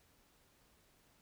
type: silence
effects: pink hiss -70 dBFS RMS until 1.21 s